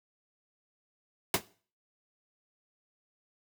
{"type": "noise with exponential decay", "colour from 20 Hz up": "pink", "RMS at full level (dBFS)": -20, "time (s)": [1.34, 1.42], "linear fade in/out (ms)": 2, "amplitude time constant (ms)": 17, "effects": ["noise-tail reverb RT60 0.4 s tail -18 dB re dry", "high-pass 80 Hz 12 dB/octave"]}